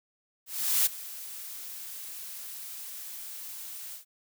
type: noise with ADSR envelope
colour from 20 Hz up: blue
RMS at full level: -23 dBFS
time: 0.46-4.05 s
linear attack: 400 ms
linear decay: 15 ms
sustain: -18 dB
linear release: 120 ms
effects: none